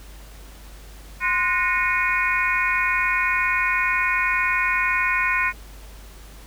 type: tone cluster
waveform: sine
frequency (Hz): 1039 / 1459 / 1848 / 2186 / 2464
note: C6 / F#6 / A#6 / C#7 / D#7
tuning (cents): -12 / -25 / -16 / -25 / -17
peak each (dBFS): -25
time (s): 1.2-5.53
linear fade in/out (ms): 50
effects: added 50 Hz sine -40 dBFS peak until 6.46 s + pink hiss -47 dBFS RMS until 6.46 s